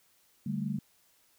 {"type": "chord", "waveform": "sine", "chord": "D suspended fourth", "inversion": "none", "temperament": "equal", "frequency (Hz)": [146.83, 196, 220], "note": ["D3", "G3", "A3"], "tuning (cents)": [0, 0, 0], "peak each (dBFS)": [-36, -34, -35], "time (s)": [0.46, 0.79], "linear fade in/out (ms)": 5, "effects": ["white hiss -67 dBFS RMS until 1.38 s"]}